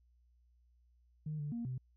sine tone with pitch steps, 153.2 / 146.9 / 234.8 / 127.6 Hz, D#3 / D3 / A#3 / C3, -27 / +1 / +13 / -43 cents, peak -36 dBFS, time 1.26-1.78 s, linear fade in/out 5 ms, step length 130 ms, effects tanh soft clip ceiling -32 dBFS + added 60 Hz sine -66 dBFS peak until 1.96 s

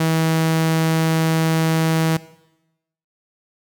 sawtooth tone, 161.3 Hz, E3, 37 cents flat, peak -12 dBFS, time 0-2.17 s, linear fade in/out 5 ms, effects noise-tail reverb RT60 0.9 s tail -18 dB re dry

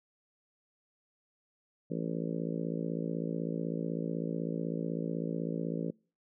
harmonic tone, 56 Hz, A1, 31 cents sharp, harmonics 3 / 4 / 5 / 6 / 7 / 8 / 9 / 10, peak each -36 / -39 / -39 / -43 / -44 / -42 / -43 / -48 dBFS, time 1.9-5.91 s, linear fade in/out 10 ms, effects noise-tail reverb RT60 0.4 s tail -26 dB re dry

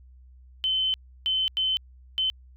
sine tone bursts at uneven times, 3062 Hz, G7, 41 cents flat, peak -22 dBFS, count 4, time 0.64-0.94 / 1.26-1.48 / 1.57-1.77 / 2.18-2.3 s, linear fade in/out 0 ms, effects added 63 Hz sine -48 dBFS peak until 2.56 s

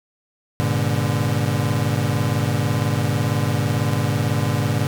35% pulse tone cluster, 102.3 / 120.3 / 146.4 Hz, G#2 / B2 / D3, -26 / -45 / -5 cents, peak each -21 dBFS, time 0.6-4.87 s, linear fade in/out 0 ms, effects none

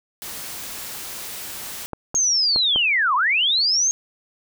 white noise, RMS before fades -33 dBFS, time 0.22-1.86 s, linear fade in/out 0 ms
clicks, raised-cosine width 1 ms, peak -14 dBFS, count 4, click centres 1.933 / 2.144 / 2.561 / 2.76 s
sine linear two-way sweep, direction down then up, 6580 to 960 to 6580 Hz, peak -16 dBFS, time 2.15-3.91 s, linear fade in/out 0 ms, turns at 3.15 s
effects none

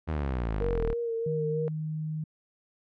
sawtooth exponential sweep, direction down, 82.41 to 36.28 Hz, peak -24 dBFS, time 0.07-0.94 s, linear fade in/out 20 ms
sine tone with vibrato, 463.4 Hz, A#4, 10 cents flat, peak -28 dBFS, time 0.61-1.68 s, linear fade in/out 0 ms, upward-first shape sine, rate 3.2 Hz, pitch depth 34 cents each way
sine tone, 155.56 Hz, D#3, in tune, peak -30 dBFS, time 1.26-2.24 s, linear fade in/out 5 ms
effects low-pass 2000 Hz 12 dB/octave

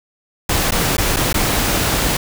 pink noise with dropouts, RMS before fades -17 dBFS, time 0.49-2.17 s, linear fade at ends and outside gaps 5 ms, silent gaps 0.709-0.719 / 0.969-0.98 / 1.163-1.167 / 1.329-1.342 s, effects none

